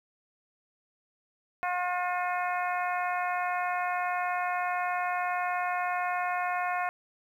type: harmonic tone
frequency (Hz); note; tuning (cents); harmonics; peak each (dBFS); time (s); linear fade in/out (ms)
358.4; F4; +45; 2 / 3 / 4 / 5 / 6 / 7; -30 / -34 / -36 / -38 / -40 / -41; 1.63-6.89; 0
effects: 10-bit